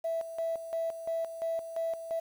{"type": "tone with tremolo", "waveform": "sine", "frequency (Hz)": 659.3, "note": "E5", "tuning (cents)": 0, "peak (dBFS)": -28, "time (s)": [0.04, 2.2], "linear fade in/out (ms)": 10, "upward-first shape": "square", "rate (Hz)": 2.9, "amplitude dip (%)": 70, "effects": ["tanh soft clip ceiling -25 dBFS", "9-bit"]}